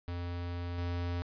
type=tone with level steps; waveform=square; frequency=87.31 Hz; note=F2; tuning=in tune; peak=-36 / -33 dBFS; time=0.08-1.22 s; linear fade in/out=0 ms; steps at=0.78 s; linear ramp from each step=2 ms; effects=resampled to 11025 Hz + 11-bit